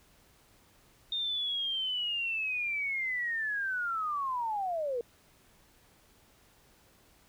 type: linear sweep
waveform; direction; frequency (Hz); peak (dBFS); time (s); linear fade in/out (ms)
sine; down; 3666 to 459.6; -30; 1.12-5.01; 2
effects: pink hiss -63 dBFS RMS until 7.28 s